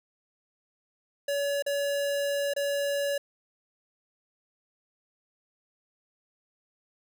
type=tone with dropouts; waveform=square; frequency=567 Hz; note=C#5; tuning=39 cents sharp; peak=-27 dBFS; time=1.28-3.18 s; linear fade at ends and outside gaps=5 ms; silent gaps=1.624-1.663 / 2.537-2.563 s; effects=none